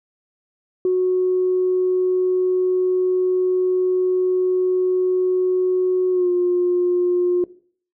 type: tone with pitch glide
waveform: sine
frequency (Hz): 367.8 to 356.1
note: F#4 to F4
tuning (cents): -10 to +34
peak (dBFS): -14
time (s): 0.85-7.44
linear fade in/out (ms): 2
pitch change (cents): -56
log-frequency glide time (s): 6.11-6.29
effects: noise-tail reverb RT60 0.5 s tail -19 dB re dry + tanh soft clip ceiling -10 dBFS

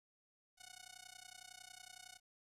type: tone with amplitude modulation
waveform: 5% pulse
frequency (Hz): 736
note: F#5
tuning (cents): -9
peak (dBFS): -39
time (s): 0.57-2.2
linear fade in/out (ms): 50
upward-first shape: sine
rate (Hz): 30.9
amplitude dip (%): 95
effects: resampled to 32000 Hz + 12-bit

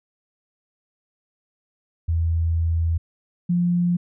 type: tone pair in turn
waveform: sine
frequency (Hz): 82.7 / 175.24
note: E2 / F3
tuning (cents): +6 / +6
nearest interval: octave + minor second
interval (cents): 1300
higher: second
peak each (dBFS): -18 / -17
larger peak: second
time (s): 2.08-2.98 / 3.49-3.97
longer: first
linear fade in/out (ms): 10
effects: none

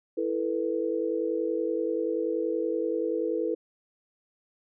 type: chord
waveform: sine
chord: E suspended fourth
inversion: none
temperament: equal with one note detuned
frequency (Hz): 329.6 / 440 / 490.5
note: E4 / A4 / B4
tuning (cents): 0 / 0 / -12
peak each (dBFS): -30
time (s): 0.17-3.55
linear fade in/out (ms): 10
effects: none

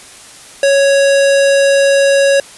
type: tone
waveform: square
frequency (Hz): 554.4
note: C#5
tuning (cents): 0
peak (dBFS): -8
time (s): 0.63-2.4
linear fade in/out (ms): 2
effects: white hiss -36 dBFS RMS until 2.57 s + resampled to 24000 Hz

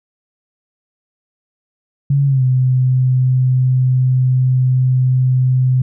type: tone with pitch glide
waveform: sine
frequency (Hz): 140 to 128.38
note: C#3 to C3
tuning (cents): +18 to -32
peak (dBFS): -10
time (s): 2.1-5.82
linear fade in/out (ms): 5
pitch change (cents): -150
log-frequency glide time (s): 2.26-2.43
effects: none

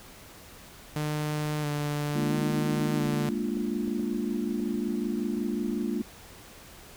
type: tone with vibrato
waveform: sawtooth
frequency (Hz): 149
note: D3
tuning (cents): +25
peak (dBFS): -24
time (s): 0.96-3.29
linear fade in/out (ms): 0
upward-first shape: square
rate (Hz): 0.74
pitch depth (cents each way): 21
type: chord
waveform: sine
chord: Bb dominant seventh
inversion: third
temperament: equal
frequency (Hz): 207.7 / 233.1 / 293.7 / 349.2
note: Ab3 / Bb3 / D4 / F4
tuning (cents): 0 / 0 / 0 / 0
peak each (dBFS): -32 / -31 / -34 / -34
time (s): 2.15-6.02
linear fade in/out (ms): 5
type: clicks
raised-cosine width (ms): 2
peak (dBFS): -31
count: 5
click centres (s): 3.135 / 3.57 / 3.877 / 3.996 / 4.6
effects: pink hiss -49 dBFS RMS until 6.96 s

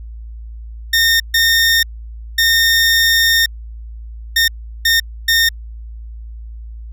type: tone bursts at uneven times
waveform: 20% pulse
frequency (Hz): 1830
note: A#6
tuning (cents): -32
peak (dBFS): -5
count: 6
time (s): 0.93-1.2 / 1.34-1.83 / 2.38-3.46 / 4.36-4.48 / 4.85-5 / 5.28-5.49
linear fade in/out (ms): 5
effects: added 56 Hz sine -28 dBFS peak until 6.92 s

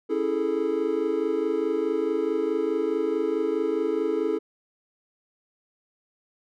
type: chord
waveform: triangle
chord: A major seventh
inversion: first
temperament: equal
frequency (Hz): 277.2 / 329.6 / 415.3 / 440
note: C#4 / E4 / G#4 / A4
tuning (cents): 0 / 0 / 0 / 0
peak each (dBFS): -31 / -26 / -26 / -25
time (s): 0.09-4.39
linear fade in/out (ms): 20
effects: none

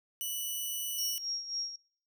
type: tone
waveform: 5% pulse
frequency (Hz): 2964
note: F#7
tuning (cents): +2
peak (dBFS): -25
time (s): 0.21-1.18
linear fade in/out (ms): 0
type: tone with tremolo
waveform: sine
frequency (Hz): 5588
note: F8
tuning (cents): 0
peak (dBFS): -31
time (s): 0.98-1.76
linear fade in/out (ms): 5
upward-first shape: sine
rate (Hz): 3.7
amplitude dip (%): 70
effects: noise-tail reverb RT60 0.6 s tail -26 dB re dry

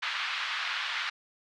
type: band-pass noise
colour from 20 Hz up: pink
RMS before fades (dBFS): -33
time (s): 0.02-1.1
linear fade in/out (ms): 10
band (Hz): 1200 to 3900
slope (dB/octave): 24
effects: none

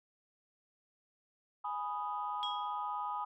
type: chord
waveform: sine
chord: G# minor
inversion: none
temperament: equal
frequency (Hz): 830.6 / 987.8 / 1244.5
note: G#5 / B5 / D#6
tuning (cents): 0 / 0 / 0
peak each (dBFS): -39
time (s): 1.64-3.25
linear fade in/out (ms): 10
type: tone with exponential decay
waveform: sine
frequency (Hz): 3295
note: G#7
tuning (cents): -14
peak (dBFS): -33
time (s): 2.43-2.86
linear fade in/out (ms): 0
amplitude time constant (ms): 93
effects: tanh soft clip ceiling -26 dBFS

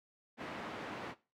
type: band-pass noise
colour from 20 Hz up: pink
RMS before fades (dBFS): -44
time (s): 0.37-1.15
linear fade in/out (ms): 50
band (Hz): 210 to 2200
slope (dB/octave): 12
effects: noise-tail reverb RT60 0.3 s tail -17 dB re dry

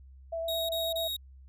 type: tone with vibrato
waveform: sine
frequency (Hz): 660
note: E5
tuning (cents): +2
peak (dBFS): -31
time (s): 0.32-1.08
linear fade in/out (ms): 10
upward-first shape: sine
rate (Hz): 9.1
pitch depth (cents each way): 12
type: tone bursts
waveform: 45% pulse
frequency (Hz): 3774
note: A#7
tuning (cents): +21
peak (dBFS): -32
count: 3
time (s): 0.48-1.166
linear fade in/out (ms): 5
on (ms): 210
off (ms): 28
effects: added 66 Hz sine -49 dBFS peak until 1.48 s

